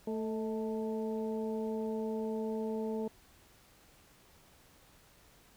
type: harmonic tone with a mistuned harmonic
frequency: 220.5 Hz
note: A3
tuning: 4 cents sharp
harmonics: 1 / 2 / 3 / 4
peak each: -36 / -36 / -46 / -47 dBFS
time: 0.07-3.08 s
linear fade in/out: 5 ms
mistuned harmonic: 3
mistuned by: -55 cents
effects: pink hiss -62 dBFS RMS until 5.56 s